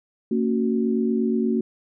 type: chord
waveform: sine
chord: F# major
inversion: first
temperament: equal with one note detuned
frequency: 228.8 / 277.2 / 370 Hz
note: A#3 / C#4 / F#4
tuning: -32 / 0 / 0 cents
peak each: -21 / -27 / -25 dBFS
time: 0.31-1.61 s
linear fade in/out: 5 ms
effects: none